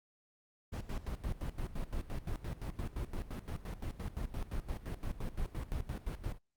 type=noise with tremolo; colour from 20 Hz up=brown; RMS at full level=-37 dBFS; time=0.72-6.39 s; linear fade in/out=20 ms; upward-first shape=square; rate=5.8 Hz; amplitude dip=80%; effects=noise-tail reverb RT60 0.1 s tail -21 dB re dry + Opus 48 kbps